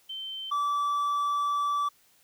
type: tone pair in turn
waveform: sine / triangle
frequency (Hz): 3100 / 1157.5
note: G7 / D6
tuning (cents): -20 / -25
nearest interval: octave + perfect fourth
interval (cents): 1705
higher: first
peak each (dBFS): -34 / -23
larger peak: second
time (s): 0.09-0.51 / 0.51-1.89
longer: second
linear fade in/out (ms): 10
effects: white hiss -63 dBFS RMS until 2.23 s